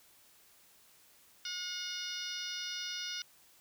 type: harmonic tone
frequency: 722 Hz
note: F#5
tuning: 43 cents flat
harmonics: 2 / 3 / 4 / 5 / 6 / 7 / 8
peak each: -46 / -48 / -44 / -44 / -48 / -43 / -46 dBFS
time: 1.45-3.22 s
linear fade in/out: 2 ms
effects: white hiss -63 dBFS RMS until 3.6 s

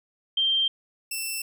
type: tone pair in turn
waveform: sine / 10% pulse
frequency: 3160 / 2674 Hz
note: G7 / E7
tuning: +13 / +24 cents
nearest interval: minor third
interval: 289 cents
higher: first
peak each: -20 dBFS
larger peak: neither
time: 0.37-0.68 / 1.11-1.42 s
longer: neither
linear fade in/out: 5 ms
effects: none

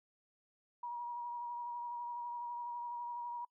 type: tone with vibrato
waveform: sine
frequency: 957 Hz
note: A#5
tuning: 45 cents sharp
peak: -39 dBFS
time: 0.83-3.45 s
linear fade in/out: 5 ms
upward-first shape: sine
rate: 12 Hz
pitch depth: 20 cents each way
effects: noise-tail reverb RT60 0.1 s tail -26 dB re dry

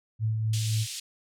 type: tone with tremolo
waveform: sine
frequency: 110 Hz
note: A2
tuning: in tune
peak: -23 dBFS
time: 0.19-0.87 s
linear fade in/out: 50 ms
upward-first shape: sine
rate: 3.9 Hz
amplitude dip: 30%
type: band-pass noise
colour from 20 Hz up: pink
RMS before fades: -37 dBFS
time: 0.53-1 s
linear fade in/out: 5 ms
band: 3000 to 10000 Hz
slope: 24 dB/octave
effects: none

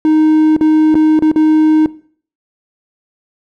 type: tone with dropouts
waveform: triangle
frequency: 311.1 Hz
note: D#4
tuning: in tune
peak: -5 dBFS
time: 0.05-1.86 s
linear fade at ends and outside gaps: 1 ms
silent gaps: 0.565-0.61 / 0.944-0.953 / 1.191-1.223 / 1.315-1.36 s
effects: noise-tail reverb RT60 0.5 s tail -19 dB re dry

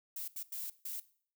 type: noise bursts at uneven times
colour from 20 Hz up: violet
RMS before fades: -41 dBFS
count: 4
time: 0.16-0.28 / 0.36-0.43 / 0.52-0.7 / 0.85-1 s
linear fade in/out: 5 ms
effects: noise-tail reverb RT60 0.5 s tail -18 dB re dry

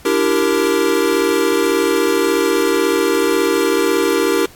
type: chord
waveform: square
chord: E half-diminished seventh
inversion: third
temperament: equal with one note detuned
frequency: 293.7 / 335.6 / 392 / 466.2 Hz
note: D4 / E4 / G4 / Bb4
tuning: 0 / +31 / 0 / 0 cents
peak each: -22 / -20 / -18 / -19 dBFS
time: 0.05-4.46 s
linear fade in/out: 5 ms
effects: pink hiss -44 dBFS RMS until 4.55 s + AAC 64 kbps

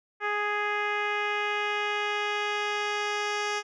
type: tone with low-pass filter sweep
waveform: 10% pulse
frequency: 415.3 Hz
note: G#4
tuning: in tune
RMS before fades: -29 dBFS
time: 0.2-3.63 s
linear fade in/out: 50 ms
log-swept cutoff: 1900 to 5100 Hz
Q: 1.6
effects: none

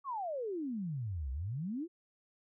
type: exponential two-way sweep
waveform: sine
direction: down then up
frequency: 1163 to 61.9 to 364.6 Hz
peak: -35 dBFS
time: 0.04-1.88 s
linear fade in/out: 50 ms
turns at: 1.31 s
effects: none

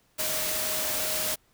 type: tone in noise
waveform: sine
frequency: 622.3 Hz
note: D#5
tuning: in tune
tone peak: -37 dBFS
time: 0.18-1.36 s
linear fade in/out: 20 ms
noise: white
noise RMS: -29 dBFS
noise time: 0.18-1.36 s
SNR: -11 dB
effects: pink hiss -66 dBFS RMS until 1.53 s

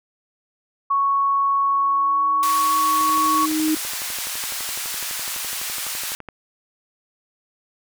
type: tone with pitch glide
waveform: sine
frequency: 1108.7 to 1115.1 Hz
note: C#6 to C#6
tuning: 0 to +10 cents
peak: -16 dBFS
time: 0.9-3.46 s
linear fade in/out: 10 ms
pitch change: +10 cents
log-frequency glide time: 2.05-2.22 s
type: tone with exponential growth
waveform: sine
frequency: 311.1 Hz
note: D#4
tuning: in tune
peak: -16 dBFS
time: 1.63-3.75 s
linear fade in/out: 5 ms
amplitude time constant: 460 ms
type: band-pass noise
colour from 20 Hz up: white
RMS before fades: -28 dBFS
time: 2.43-6.15 s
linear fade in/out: 0 ms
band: 960 to 15000 Hz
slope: 12 dB/octave
type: click train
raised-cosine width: 0.5 ms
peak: -20 dBFS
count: 40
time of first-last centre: 3.01-6.287 s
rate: 11.9 Hz
effects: none

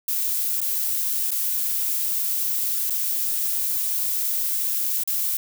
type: noise with dropouts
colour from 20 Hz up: violet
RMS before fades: -24 dBFS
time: 0.08-5.37 s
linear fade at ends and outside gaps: 2 ms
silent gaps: 0.605-0.615 / 1.307-1.316 / 2.898-2.905 / 5.036-5.075 s
effects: none

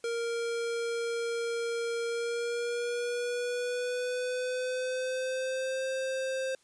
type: tone with pitch glide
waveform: square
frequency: 466.2 to 526.3 Hz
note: A#4 to C5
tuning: 0 to +10 cents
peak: -31 dBFS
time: 0.04-6.55 s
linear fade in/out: 2 ms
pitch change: +210 cents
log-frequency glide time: 2.07-5.84 s
effects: white hiss -66 dBFS RMS until 6.63 s + resampled to 22050 Hz

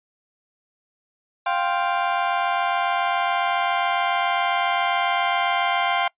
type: chord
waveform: sawtooth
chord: F suspended second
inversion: none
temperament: just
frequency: 698.5 / 785.8 / 1047.7 Hz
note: F5 / G5 / C6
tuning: 0 / +4 / +2 cents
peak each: -20 / -20 / -21 dBFS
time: 1.46-6.08 s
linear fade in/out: 5 ms
effects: noise-tail reverb RT60 0.1 s tail -24 dB re dry + resampled to 8000 Hz

